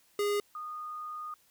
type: tone pair in turn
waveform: square / sine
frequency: 410.5 / 1230.1 Hz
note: G#4 / D#6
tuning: -20 / -20 cents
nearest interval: octave + perfect fifth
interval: 1900 cents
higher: second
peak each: -28 / -37 dBFS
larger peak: first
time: 0.19-0.4 / 0.55-1.34 s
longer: second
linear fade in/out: 2 ms
effects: white hiss -66 dBFS RMS until 1.5 s